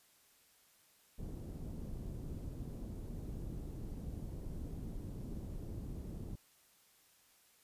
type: low-pass noise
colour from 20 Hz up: pink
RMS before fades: -44 dBFS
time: 1.18-6.36 s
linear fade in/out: 10 ms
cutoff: 280 Hz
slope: 12 dB/octave
effects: white hiss -68 dBFS RMS until 7.63 s + resampled to 32000 Hz